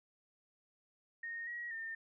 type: tone with pitch steps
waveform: sine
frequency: 1851 / 1905 / 1811 Hz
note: A#6 / A#6 / A6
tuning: -13 / +37 / +49 cents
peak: -40 dBFS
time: 1.23-1.95 s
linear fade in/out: 5 ms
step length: 240 ms
effects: none